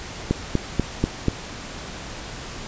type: click train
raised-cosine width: 3 ms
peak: -5 dBFS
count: 5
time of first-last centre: 0.31-1.283 s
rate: 4.11 Hz
effects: pink hiss -35 dBFS RMS until 2.67 s + resampled to 16000 Hz